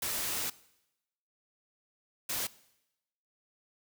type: noise bursts at uneven times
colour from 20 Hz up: white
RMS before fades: -34 dBFS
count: 2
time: 0.02-0.5 / 2.29-2.47 s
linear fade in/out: 5 ms
effects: noise-tail reverb RT60 0.9 s tail -20 dB re dry